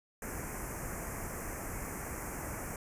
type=band-stop noise; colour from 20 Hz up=pink; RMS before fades=-40 dBFS; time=0.22-2.76 s; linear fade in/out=2 ms; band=2300 to 6100 Hz; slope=48 dB/octave; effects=resampled to 32000 Hz